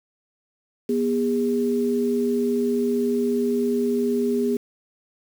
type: tone pair together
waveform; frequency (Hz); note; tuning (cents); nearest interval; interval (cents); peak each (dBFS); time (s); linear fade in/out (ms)
sine; 242.2 / 407.4; B3 / G#4; -34 / -33; major sixth; 901; -22; 0.89-4.57; 5
effects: 7-bit